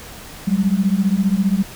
sine beating tone pair, 187.4 / 202.4 Hz, F#3 / G#3, +22 / -44 cents, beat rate 15 Hz, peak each -17 dBFS, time 0.47-1.63 s, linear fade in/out 10 ms, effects pink hiss -37 dBFS RMS until 1.75 s

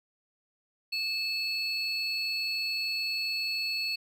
triangle tone pair together, 2617 / 4390 Hz, E7 / C#8, -13 / -18 cents, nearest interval major sixth, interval 895 cents, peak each -31 / -30 dBFS, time 0.92-3.96 s, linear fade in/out 10 ms, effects none

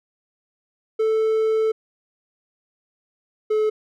triangle tone pair in turn, 440 / 430.4 Hz, A4 / A4, 0 / -38 cents, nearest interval unison, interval 38 cents, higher first, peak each -15 dBFS, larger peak neither, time 0.99-1.72 / 3.5-3.7 s, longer first, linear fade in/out 10 ms, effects none

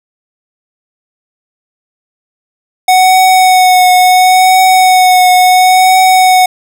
square tone with vibrato, 740 Hz, F#5, in tune, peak -4 dBFS, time 2.88-6.46 s, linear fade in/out 5 ms, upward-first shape triangle, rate 0.72 Hz, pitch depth 24 cents each way, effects none

